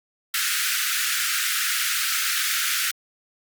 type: high-pass noise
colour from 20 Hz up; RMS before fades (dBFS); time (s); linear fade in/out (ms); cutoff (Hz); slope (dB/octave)
pink; -24; 0.34-2.91; 2; 1300; 96
effects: Opus 48 kbps